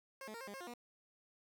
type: tone with pitch steps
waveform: 15% pulse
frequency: 537 / 215.6 / 463.6 / 532 / 203.2 / 537 / 354.3 / 240.8 Hz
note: C5 / A3 / A#4 / C5 / G#3 / C5 / F4 / B3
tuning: +45 / -35 / -10 / +29 / -38 / +45 / +25 / -44 cents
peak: -40 dBFS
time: 0.21-0.738 s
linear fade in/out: 2 ms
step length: 66 ms
effects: 13-bit